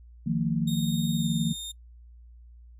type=chord; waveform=sine; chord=Eb suspended second; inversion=none; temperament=equal with one note detuned; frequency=155.56 / 174.61 / 227.4 Hz; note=Eb3 / F3 / Bb3; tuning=0 / 0 / -43 cents; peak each=-28 dBFS; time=0.26-1.53 s; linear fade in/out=10 ms
type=tone with pitch glide; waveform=sawtooth; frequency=3703 to 3656 Hz; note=A#7 to A#7; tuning=-12 to -34 cents; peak=-32 dBFS; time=0.67-1.72 s; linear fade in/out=10 ms; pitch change=-22 cents; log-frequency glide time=1.16-1.27 s
effects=noise-tail reverb RT60 0.1 s tail -21 dB re dry + added 59 Hz sine -47 dBFS peak until 2.79 s